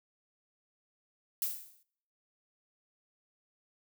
violet noise with exponential decay, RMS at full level -30 dBFS, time 1.42-1.83 s, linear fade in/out 1 ms, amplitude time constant 87 ms, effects noise-tail reverb RT60 0.7 s tail -25 dB re dry

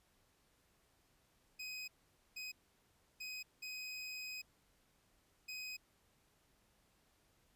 25% pulse tone bursts at uneven times, 2514 Hz, D#7, 17 cents sharp, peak -40 dBFS, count 5, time 1.59-1.88 / 2.36-2.52 / 3.2-3.43 / 3.62-4.42 / 5.48-5.77 s, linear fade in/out 10 ms, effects pink hiss -74 dBFS RMS until 7.55 s + resampled to 32000 Hz

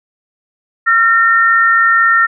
sine tone pair together, 1368 / 1826 Hz, F6 / A#6, -36 / -36 cents, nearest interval perfect fourth, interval 500 cents, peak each -10 dBFS, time 0.86-2.27 s, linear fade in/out 20 ms, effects none

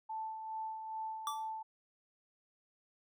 sine tone with tremolo, 880 Hz, A5, in tune, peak -37 dBFS, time 0.09-1.63 s, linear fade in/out 10 ms, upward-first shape sine, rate 2.4 Hz, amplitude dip 45%
square tone with exponential decay, 1161 Hz, D6, 20 cents flat, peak -33 dBFS, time 1.27-1.5 s, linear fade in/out 1 ms, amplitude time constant 49 ms
effects none

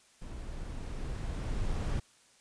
brown noise with level ramp, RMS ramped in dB -42 to -31 dBFS, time 0.21-2 s, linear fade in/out 10 ms, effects white hiss -63 dBFS RMS until 2.4 s + resampled to 22050 Hz

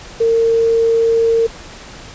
sine tone with quantisation, 457.1 Hz, A#4, 34 cents flat, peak -10 dBFS, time 0.2-1.47 s, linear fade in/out 10 ms, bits 6, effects pink hiss -35 dBFS RMS until 2.14 s + resampled to 16000 Hz

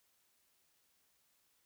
silence, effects white hiss -75 dBFS RMS until 1.65 s

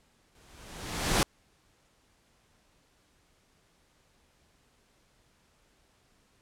pink noise with exponential growth, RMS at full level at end -22 dBFS, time 0.35-1.23 s, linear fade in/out 1 ms, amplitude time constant 190 ms, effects pink hiss -67 dBFS RMS until 6.41 s + low-pass 10000 Hz 12 dB/octave

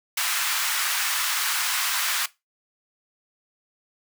pink high-pass noise, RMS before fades -25 dBFS, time 0.17-2.26 s, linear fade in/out 5 ms, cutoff 1100 Hz, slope 24 dB/octave, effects noise-tail reverb RT60 0.2 s tail -18 dB re dry

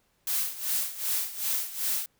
blue noise with tremolo, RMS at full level -27 dBFS, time 0.27-2.06 s, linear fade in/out 2 ms, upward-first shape sine, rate 2.6 Hz, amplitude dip 80%, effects pink hiss -70 dBFS RMS until 2.19 s

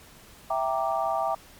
sine chord, E half-diminished seventh, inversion none, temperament equal, 659.3 / 784 / 932.3 / 1174.7 Hz, E5 / G5 / Bb5 / D6, 0 / 0 / 0 / 0 cents, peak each -28 / -28 / -32 / -31 dBFS, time 0.5-1.35 s, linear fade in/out 5 ms, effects pink hiss -51 dBFS RMS until 1.59 s + MP3 96 kbps

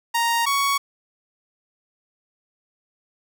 sawtooth tone pair in turn, 932.3 / 1116.7 Hz, A#5 / C#6, 0 / +12 cents, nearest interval minor third, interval 312 cents, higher second, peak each -15 dBFS, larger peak neither, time 0.14-0.46 / 0.46-0.78 s, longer neither, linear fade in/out 10 ms, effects none

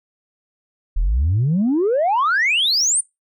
sine exponential sweep, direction up, 35.43 to 9397 Hz, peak -13 dBFS, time 0.96-3.01 s, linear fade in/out 10 ms, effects noise-tail reverb RT60 0.2 s tail -24 dB re dry + tanh soft clip ceiling -12 dBFS

